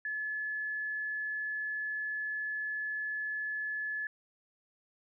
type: tone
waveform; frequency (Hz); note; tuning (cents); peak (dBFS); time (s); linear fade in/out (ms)
sine; 1717; A6; -43; -33; 0.05-4.07; 2
effects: none